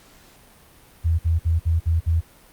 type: tone bursts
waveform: sine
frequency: 82.41 Hz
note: E2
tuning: in tune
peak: -16 dBFS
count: 6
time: 1.04-2.21 s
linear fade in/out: 20 ms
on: 150 ms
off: 54 ms
effects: pink hiss -51 dBFS RMS until 2.52 s + Opus 48 kbps